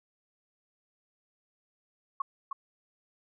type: tone with echo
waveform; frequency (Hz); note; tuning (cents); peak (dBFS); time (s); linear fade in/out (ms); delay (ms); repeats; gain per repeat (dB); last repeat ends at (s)
sine; 1104; C#6; -7; -27; 2.2-2.22; 5; 310; 1; -5; 2.53
effects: none